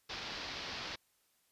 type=low-pass noise; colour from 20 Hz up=white; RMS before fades=-43 dBFS; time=0.09-0.96 s; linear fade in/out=10 ms; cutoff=5200 Hz; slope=48 dB/octave; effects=white hiss -74 dBFS RMS until 1.51 s + resampled to 32000 Hz